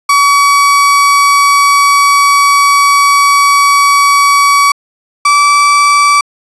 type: tone pair in turn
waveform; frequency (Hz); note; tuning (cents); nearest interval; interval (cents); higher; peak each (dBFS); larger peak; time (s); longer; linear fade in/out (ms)
35% pulse; 1135 / 1154.8; C#6 / D6; +41 / -30; unison; 29; second; -3; neither; 0.09-4.72 / 5.25-6.21; first; 5
effects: resampled to 24000 Hz + 7-bit